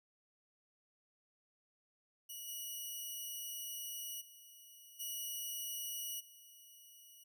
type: tone with level steps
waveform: 5% pulse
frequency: 2918 Hz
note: F#7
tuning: 25 cents flat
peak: -37 / -34 / -48 / -32 / -49 dBFS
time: 2.29-7.24 s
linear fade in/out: 10 ms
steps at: 2.47 / 4.2 / 4.99 / 6.19 s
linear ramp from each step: 20 ms
effects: none